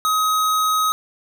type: tone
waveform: square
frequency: 1265 Hz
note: D#6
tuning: 28 cents sharp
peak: -17 dBFS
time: 0.05-0.92 s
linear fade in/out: 0 ms
effects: none